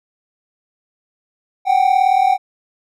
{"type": "tone pair together", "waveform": "triangle", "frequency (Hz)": [745.8, 784], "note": ["F#5", "G5"], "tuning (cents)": [14, 0], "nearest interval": "minor second", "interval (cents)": 86, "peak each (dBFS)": -12, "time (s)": [1.65, 2.38], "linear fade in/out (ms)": 50, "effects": []}